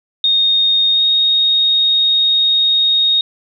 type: tone with pitch glide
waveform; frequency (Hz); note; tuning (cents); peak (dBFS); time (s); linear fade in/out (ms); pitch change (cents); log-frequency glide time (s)
sine; 3700 to 3730; A#7 to A#7; -14 to 0; -10; 0.24-3.21; 2; +14; 0.92-1.02
effects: none